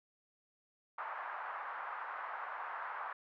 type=band-pass noise; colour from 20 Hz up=pink; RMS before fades=-43 dBFS; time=0.98-3.13 s; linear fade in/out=5 ms; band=870 to 1500 Hz; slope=24 dB/octave; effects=none